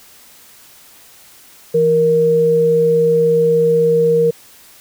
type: tone pair together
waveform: sine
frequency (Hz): 165.2 / 468.2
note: E3 / A#4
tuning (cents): +4 / +8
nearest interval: octave + tritone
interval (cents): 1804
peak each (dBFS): -20 / -10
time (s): 1.74-4.31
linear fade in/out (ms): 10
effects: white hiss -44 dBFS RMS until 4.8 s